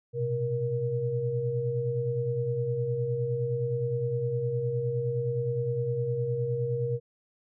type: tone cluster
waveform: sine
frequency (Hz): 117.9 / 127.6 / 472.5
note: A#2 / C3 / A#4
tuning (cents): +20 / -43 / +23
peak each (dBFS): -36 / -30 / -29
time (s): 0.13-7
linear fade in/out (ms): 50
effects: none